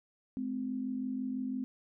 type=tone pair together; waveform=sine; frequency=212.8 / 258.8 Hz; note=G#3 / C4; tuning=+42 / -19 cents; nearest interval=minor third; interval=339 cents; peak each=-39 / -34 dBFS; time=0.37-1.64 s; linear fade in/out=0 ms; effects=none